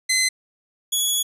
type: tone pair in turn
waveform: 15% pulse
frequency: 2048 / 3372 Hz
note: C7 / G#7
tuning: -38 / +26 cents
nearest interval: major sixth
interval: 864 cents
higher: second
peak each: -11 / -12 dBFS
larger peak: first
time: 0.09-0.29 / 0.92-1.23 s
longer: second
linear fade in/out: 10 ms
effects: resampled to 32000 Hz